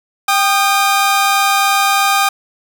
sawtooth tone pair together, 789 / 1225.1 Hz, G5 / D#6, +11 / -27 cents, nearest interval minor sixth, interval 762 cents, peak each -10 dBFS, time 0.28-2.29 s, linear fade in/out 5 ms, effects none

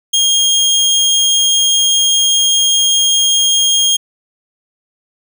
25% pulse tone, 3241 Hz, G#7, 43 cents flat, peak -6 dBFS, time 0.13-3.97 s, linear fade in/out 10 ms, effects none

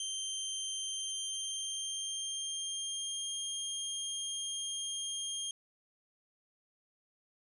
20% pulse tone with pitch glide, 3137 to 3216 Hz, G7 to G7, +1 to +44 cents, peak -30 dBFS, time 0-5.51 s, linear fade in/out 2 ms, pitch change +43 cents, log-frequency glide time 0.8-3.35 s, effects resampled to 24000 Hz

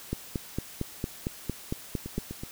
two click trains, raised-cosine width 3 ms, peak -16 / -23 dBFS, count 10 / 4, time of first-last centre 0.13-2.18 / 2.06-2.435 s, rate 4.39 / 8 Hz, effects white hiss -46 dBFS RMS until 2.51 s

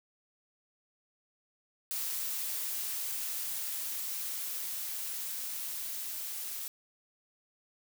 blue noise with level ramp, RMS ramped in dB -35 to -39 dBFS, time 1.91-6.68 s, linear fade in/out 0 ms, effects none

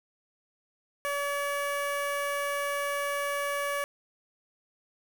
15% pulse tone with notch filter, 570 Hz, C#5, 48 cents sharp, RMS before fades -31 dBFS, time 1.05-3.84 s, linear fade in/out 0 ms, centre 4900 Hz, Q 1.8, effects 8-bit

